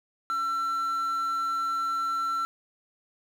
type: tone with quantisation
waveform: triangle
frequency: 1345 Hz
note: E6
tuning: 34 cents sharp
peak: -24 dBFS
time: 0.3-2.45 s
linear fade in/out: 0 ms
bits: 8
effects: none